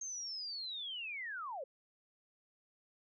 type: linear sweep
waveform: sine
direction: down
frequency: 6440 to 488.2 Hz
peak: -40 dBFS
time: 0.01-1.64 s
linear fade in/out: 5 ms
effects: none